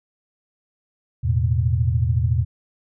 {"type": "chord", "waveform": "sine", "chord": "E suspended fourth", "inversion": "none", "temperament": "just", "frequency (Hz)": [82.41, 109.88, 123.61], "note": ["E2", "A2", "B2"], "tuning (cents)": [0, -2, 2], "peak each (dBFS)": -21, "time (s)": [1.23, 2.45], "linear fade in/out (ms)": 20, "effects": []}